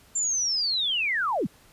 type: linear sweep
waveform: sine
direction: down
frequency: 7350 to 119.1 Hz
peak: -23 dBFS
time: 0.15-1.47 s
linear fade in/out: 10 ms
effects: pink hiss -56 dBFS RMS until 1.72 s + resampled to 32000 Hz